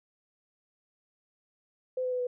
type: tone with pitch steps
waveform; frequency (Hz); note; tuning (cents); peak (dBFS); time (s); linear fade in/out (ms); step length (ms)
sine; 511 / 505.4 / 499.9 / 494.4; C5 / B4 / B4 / B4; -41 / +40 / +21 / +2; -28; 1.97-2.27; 5; 75
effects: none